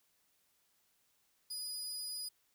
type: tone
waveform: 25% pulse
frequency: 4944 Hz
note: D#8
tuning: 12 cents flat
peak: -35 dBFS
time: 1.5-2.29 s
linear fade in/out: 10 ms
effects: white hiss -75 dBFS RMS until 2.54 s